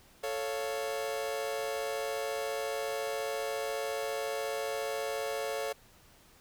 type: chord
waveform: 40% pulse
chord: A augmented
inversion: none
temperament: equal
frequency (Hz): 440 / 554.4 / 698.5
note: A4 / C#5 / E#5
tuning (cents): 0 / 0 / 0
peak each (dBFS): -36 / -35 / -39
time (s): 0.23-5.73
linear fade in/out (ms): 10
effects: pink hiss -60 dBFS RMS until 6.4 s